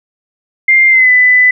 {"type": "tone with pitch glide", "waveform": "sine", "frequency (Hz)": [2104, 1998.6], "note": ["C7", "B6"], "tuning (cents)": [9, 20], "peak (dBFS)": -4, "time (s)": [0.68, 1.51], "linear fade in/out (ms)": 5, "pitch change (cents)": -89, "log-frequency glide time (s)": [0.89, 1.1], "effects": []}